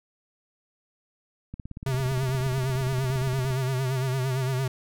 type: click train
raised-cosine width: 5 ms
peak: -24 dBFS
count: 35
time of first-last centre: 1.54-3.505 s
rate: 17.3 Hz
type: tone with vibrato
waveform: square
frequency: 130.81 Hz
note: C3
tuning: in tune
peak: -25 dBFS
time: 1.86-4.68 s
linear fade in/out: 5 ms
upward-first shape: sine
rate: 8.8 Hz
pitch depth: 66 cents each way
effects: none